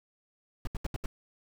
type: noise bursts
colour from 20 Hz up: brown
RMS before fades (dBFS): -31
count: 5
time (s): 0.65-1.06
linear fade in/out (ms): 2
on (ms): 22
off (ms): 75
effects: none